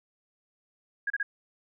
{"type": "tone bursts", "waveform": "sine", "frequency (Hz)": 1640, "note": "G#6", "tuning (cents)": -22, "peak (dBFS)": -26, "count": 3, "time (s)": [1.07, 1.23], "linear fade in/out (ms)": 5, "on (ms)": 32, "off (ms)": 32, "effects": []}